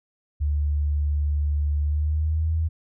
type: tone with pitch glide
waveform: sine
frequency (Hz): 73.42 to 80.53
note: D2 to E2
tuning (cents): 0 to -40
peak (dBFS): -20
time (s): 0.4-2.69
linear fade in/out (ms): 20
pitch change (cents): +160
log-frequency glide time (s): 1.81-2.53
effects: none